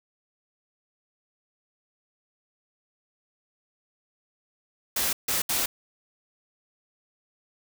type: noise bursts at uneven times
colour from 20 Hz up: white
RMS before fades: -26 dBFS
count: 3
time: 4.96-5.13 / 5.28-5.42 / 5.49-5.66 s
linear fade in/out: 5 ms
effects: none